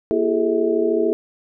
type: tone cluster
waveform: sine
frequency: 236.9 / 336.5 / 398.1 / 431.6 / 646 Hz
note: A#3 / E4 / G4 / A4 / E5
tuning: +28 / +36 / +27 / -33 / -35 cents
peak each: -27 / -21 / -22 / -20 / -27 dBFS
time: 0.11-1.13 s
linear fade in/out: 0 ms
effects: none